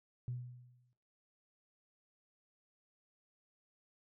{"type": "tone with exponential decay", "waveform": "sine", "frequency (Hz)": 123.47, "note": "B2", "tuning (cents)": 0, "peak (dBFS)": -35, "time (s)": [0.28, 0.93], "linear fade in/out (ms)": 0, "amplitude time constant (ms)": 140, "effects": ["noise-tail reverb RT60 0.5 s tail -18 dB re dry", "tanh soft clip ceiling -31 dBFS"]}